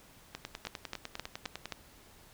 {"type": "two click trains", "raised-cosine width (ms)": 0.2, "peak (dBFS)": [-19, -21], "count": [5, 14], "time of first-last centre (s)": [[0.67, 1.723], [0.35, 1.657]], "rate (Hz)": [3.8, 9.95], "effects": ["pink hiss -58 dBFS RMS until 2.33 s"]}